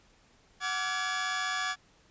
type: tone cluster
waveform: sawtooth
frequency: 741 / 1159 / 1387 / 1691 Hz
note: F#5 / D6 / F6 / G#6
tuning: +2 / -23 / -12 / +31 cents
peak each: -34 / -31 / -38 / -29 dBFS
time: 0.6-1.76 s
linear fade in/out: 50 ms
effects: pink hiss -63 dBFS RMS until 2.1 s + resampled to 16000 Hz